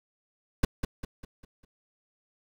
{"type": "noise with echo", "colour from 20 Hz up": "brown", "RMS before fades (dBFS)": -21, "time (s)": [0.63, 0.65], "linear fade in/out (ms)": 5, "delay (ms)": 200, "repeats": 5, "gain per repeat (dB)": -7, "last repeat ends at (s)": 1.65, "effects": []}